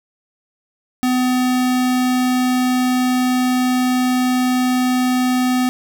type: tone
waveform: square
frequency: 252.4 Hz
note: B3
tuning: 38 cents sharp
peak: -15 dBFS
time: 1.03-5.69 s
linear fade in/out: 0 ms
effects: none